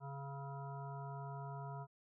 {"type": "harmonic tone with a mistuned harmonic", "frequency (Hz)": 138.59, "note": "C#3", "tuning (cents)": 0, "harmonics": [1, 3, 5, 7, 9, 10], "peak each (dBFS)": [-45, -56, -52, -51, -58, -62], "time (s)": [0, 1.87], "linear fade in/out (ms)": 50, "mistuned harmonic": 9, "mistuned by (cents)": 41, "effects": []}